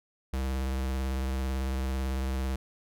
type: tone with vibrato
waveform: square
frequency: 65.8 Hz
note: C2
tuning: 10 cents sharp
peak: -29 dBFS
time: 0.33-2.56 s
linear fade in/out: 5 ms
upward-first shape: sine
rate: 18 Hz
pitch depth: 35 cents each way
effects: none